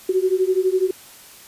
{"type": "beating tone pair", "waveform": "sine", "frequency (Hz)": [368, 380], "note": ["F#4", "F#4"], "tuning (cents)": [-9, 46], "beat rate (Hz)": 12, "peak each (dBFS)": -19, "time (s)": [0.09, 0.91], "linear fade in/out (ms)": 5, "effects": ["white hiss -44 dBFS RMS until 1.47 s", "resampled to 32000 Hz"]}